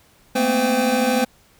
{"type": "tone cluster", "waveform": "square", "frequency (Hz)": [220.4, 233.9, 254.4, 512, 796], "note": ["A3", "A#3", "C4", "C5", "G5"], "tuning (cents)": [3, 6, -48, -38, 26], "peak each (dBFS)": [-27, -24, -24, -22, -25], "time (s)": [0.35, 1.25], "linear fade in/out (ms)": 10, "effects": ["pink hiss -55 dBFS RMS until 1.59 s"]}